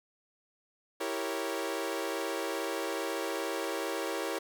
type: chord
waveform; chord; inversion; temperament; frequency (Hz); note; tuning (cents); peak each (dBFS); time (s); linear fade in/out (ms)
sawtooth; E diminished seventh; none; equal; 329.6 / 392 / 466.2 / 554.4; E4 / G4 / Bb4 / Db5; 0 / 0 / 0 / 0; -34; 1-4.39; 10
effects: none